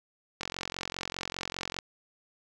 click train, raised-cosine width 0.2 ms, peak -16 dBFS, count 63, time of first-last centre 0.41-1.788 s, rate 45 Hz, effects none

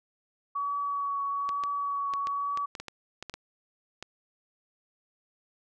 sine tone with vibrato, 1131 Hz, C#6, 34 cents sharp, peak -28 dBFS, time 0.55-2.66 s, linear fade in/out 10 ms, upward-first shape triangle, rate 1.1 Hz, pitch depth 17 cents each way
clicks, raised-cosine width 0.2 ms, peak -21 dBFS, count 12, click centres 1.491 / 1.637 / 2.137 / 2.271 / 2.574 / 2.752 / 2.8 / 2.883 / 3.226 / 3.297 / 3.34 / 4.026 s
effects none

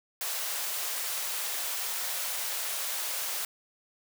white high-pass noise, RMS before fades -33 dBFS, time 0.21-3.45 s, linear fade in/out 2 ms, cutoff 500 Hz, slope 24 dB/octave, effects none

